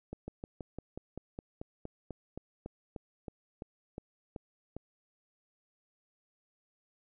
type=slowing click train; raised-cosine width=2 ms; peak=-27 dBFS; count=19; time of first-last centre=0.13-4.766 s; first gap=150 ms; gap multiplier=1.06; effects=none